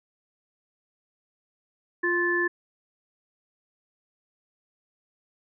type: harmonic tone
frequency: 349.2 Hz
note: F4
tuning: in tune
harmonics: 1 / 3 / 5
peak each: -26 / -33 / -24 dBFS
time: 2.03-2.48 s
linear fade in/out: 10 ms
effects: none